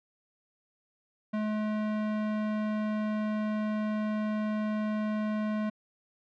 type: tone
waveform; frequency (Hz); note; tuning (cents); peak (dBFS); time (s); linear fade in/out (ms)
square; 213.6; G#3; +49; -29; 1.33-5.7; 10
effects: low-pass 2000 Hz 12 dB/octave